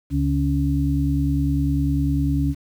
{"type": "harmonic tone", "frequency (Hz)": 70, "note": "C#2", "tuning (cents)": 18, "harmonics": [1, 2, 4], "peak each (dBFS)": [-22, -22, -22], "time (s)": [0.1, 2.55], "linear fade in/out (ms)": 50, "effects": ["8-bit"]}